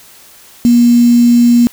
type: tone with quantisation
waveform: sine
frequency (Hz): 239.1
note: A#3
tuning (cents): +44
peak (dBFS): -4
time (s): 0.65-1.67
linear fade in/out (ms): 0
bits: 4
effects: white hiss -40 dBFS RMS until 1.72 s